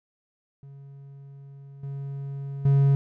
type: tone with level steps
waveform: triangle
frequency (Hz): 138.8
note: C#3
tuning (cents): +3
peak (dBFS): -40 / -29 / -14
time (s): 0.63-2.95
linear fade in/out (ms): 0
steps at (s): 1.83 / 2.65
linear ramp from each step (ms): 5
effects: none